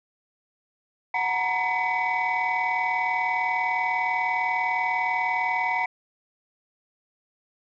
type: tone cluster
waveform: sine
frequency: 738 / 915 / 955 / 2012 / 2255 Hz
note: F#5 / A#5 / A#5 / B6 / C#7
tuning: -5 / -32 / +42 / +32 / +29 cents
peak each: -28 dBFS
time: 1.14-5.86 s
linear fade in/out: 5 ms
effects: tanh soft clip ceiling -16 dBFS